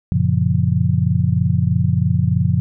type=chord; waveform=sine; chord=Gb major seventh; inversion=none; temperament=just; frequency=92.5 / 115.62 / 138.75 / 173.43 Hz; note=Gb2 / Bb2 / Db3 / F3; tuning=0 / -14 / +2 / -12 cents; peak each=-19 dBFS; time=0.12-2.6 s; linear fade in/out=0 ms; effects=none